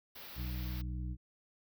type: band-stop noise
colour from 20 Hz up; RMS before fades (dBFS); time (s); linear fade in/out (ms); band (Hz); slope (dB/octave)
white; -49; 0.15-0.82; 10; 5200 to 13000; 48
type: harmonic tone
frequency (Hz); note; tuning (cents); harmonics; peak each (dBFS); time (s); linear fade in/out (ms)
61.6; B1; -4; 1 / 2 / 3 / 5; -37 / -43 / -47 / -51; 0.35-1.17; 50
effects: none